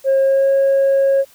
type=tone with pitch glide; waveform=sine; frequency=539 to 545.9 Hz; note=C#5 to C#5; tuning=-49 to -27 cents; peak=-9 dBFS; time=0.04-1.25 s; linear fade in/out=50 ms; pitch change=+22 cents; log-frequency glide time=0.22-0.5 s; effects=tanh soft clip ceiling -9 dBFS + white hiss -49 dBFS RMS until 1.34 s